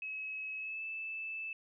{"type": "tone with pitch glide", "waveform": "sine", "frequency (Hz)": [2568, 2631], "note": ["E7", "E7"], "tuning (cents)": [-46, -4], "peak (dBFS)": -38, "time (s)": [0.02, 1.53], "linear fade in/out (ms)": 2, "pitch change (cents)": 42, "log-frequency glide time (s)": [0.57, 0.84], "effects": []}